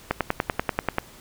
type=click train; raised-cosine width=0.5 ms; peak=-6 dBFS; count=10; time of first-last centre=0.11-0.984 s; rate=10.3 Hz; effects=pink hiss -48 dBFS RMS until 1.2 s